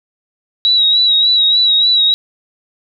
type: tone with vibrato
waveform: sine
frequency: 3866 Hz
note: B7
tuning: 38 cents flat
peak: -8 dBFS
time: 0.65-2.14 s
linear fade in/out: 0 ms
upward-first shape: sine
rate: 3.4 Hz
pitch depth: 45 cents each way
effects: none